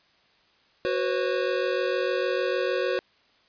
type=chord; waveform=square; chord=F# suspended fourth; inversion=none; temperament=equal with one note detuned; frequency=370 / 493.9 / 540.5 Hz; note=F#4 / B4 / C#5; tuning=0 / 0 / -44 cents; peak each=-29 dBFS; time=0.85-2.99 s; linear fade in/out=0 ms; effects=white hiss -62 dBFS RMS until 3.48 s + resampled to 11025 Hz